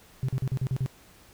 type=tone bursts; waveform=sine; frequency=130.81 Hz; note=C3; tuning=in tune; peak=-22 dBFS; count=7; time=0.23-0.861 s; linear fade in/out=0 ms; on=55 ms; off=41 ms; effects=tanh soft clip ceiling -22 dBFS + pink hiss -55 dBFS RMS until 1.33 s